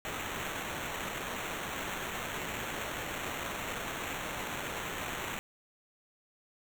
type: noise with sample-and-hold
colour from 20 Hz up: white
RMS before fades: -38 dBFS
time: 0.05-5.39 s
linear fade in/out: 0 ms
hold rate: 4900 Hz
effects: none